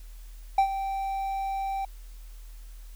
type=tone with ADSR envelope; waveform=triangle; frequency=780 Hz; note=G5; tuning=9 cents flat; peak=-14 dBFS; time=0.58-1.85 s; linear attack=4 ms; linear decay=85 ms; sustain=-12 dB; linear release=3 ms; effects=added 40 Hz sine -41 dBFS peak until 2.95 s + white hiss -58 dBFS RMS until 2.95 s